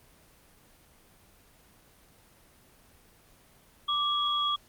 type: tone pair together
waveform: sine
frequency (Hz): 1174.7 / 3323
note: D6 / G#7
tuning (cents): 0 / 0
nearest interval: octave + tritone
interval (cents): 1800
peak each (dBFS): -28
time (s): 3.88-4.56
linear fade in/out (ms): 10
effects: pink hiss -59 dBFS RMS until 4.68 s + Opus 24 kbps